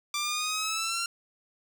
10% pulse exponential sweep, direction up, 1174.7 to 1383 Hz, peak -20 dBFS, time 0.14-1.06 s, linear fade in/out 2 ms, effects none

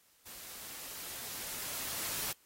white noise with level ramp, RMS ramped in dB -49 to -36 dBFS, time 0.25-2.33 s, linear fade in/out 20 ms, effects white hiss -67 dBFS RMS until 2.45 s + AAC 48 kbps

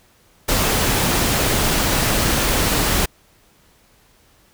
pink noise, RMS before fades -18 dBFS, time 0.48-3.06 s, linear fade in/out 10 ms, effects pink hiss -55 dBFS RMS until 4.53 s

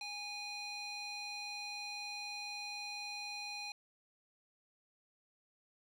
square tone with band-pass filter, 823 Hz, G#5, 16 cents flat, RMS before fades -44 dBFS, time 0.01-3.72 s, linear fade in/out 2 ms, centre 3500 Hz, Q 2.4, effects none

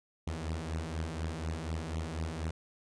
sawtooth beating tone pair, 78.5 / 82.6 Hz, D#2 / E2, +16 / +4 cents, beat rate 4.1 Hz, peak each -33 / -34 dBFS, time 0.27-2.51 s, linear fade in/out 5 ms, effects resampled to 22050 Hz

